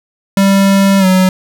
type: tone with pitch glide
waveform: square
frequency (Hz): 196 to 186.18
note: G3 to F#3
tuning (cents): 0 to +11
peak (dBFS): -7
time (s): 0.37-1.29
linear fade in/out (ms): 2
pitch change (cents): -89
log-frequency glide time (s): 0.99-1.06
effects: none